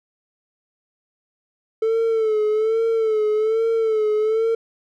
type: tone with vibrato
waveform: triangle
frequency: 440 Hz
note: A4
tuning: in tune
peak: -14 dBFS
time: 1.82-4.55 s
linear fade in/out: 5 ms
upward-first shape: sine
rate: 1.2 Hz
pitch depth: 60 cents each way
effects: tanh soft clip ceiling -10 dBFS